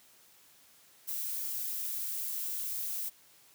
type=noise; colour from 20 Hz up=violet; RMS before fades=-36 dBFS; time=1.07-3.1 s; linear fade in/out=20 ms; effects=white hiss -61 dBFS RMS until 3.54 s + high-pass 80 Hz 12 dB/octave